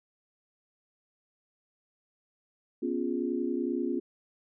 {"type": "chord", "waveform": "sine", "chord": "C# dominant seventh", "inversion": "third", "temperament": "equal with one note detuned", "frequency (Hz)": [246.9, 277.2, 349.2, 411.5], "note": ["B3", "C#4", "E#4", "G#4"], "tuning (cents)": [0, 0, 0, -16], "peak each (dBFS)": [-33, -33, -32, -38], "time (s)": [2.82, 4], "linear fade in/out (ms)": 10, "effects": []}